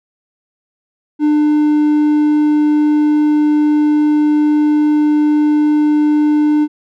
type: tone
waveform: triangle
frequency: 299.8 Hz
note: D4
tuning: 36 cents sharp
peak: -7 dBFS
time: 1.19-6.68 s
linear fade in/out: 50 ms
effects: none